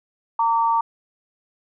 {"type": "tone pair together", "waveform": "sine", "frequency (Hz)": [917, 1155.3], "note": ["A#5", "D6"], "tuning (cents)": [-29, -29], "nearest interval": "major third", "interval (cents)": 400, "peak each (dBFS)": [-17, -23], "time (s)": [0.39, 0.81], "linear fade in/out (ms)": 5, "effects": []}